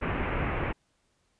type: low-pass noise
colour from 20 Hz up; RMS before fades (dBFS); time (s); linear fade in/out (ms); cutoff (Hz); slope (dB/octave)
pink; -30; 0.01-0.73; 20; 2600; 48
effects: pink hiss -72 dBFS RMS until 1.39 s + resampled to 22050 Hz